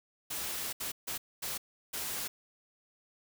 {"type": "noise bursts at uneven times", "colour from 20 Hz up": "white", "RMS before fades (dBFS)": -37, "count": 5, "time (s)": [[0.3, 0.73], [0.8, 0.92], [1.07, 1.18], [1.42, 1.58], [1.93, 2.28]], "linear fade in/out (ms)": 10, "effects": []}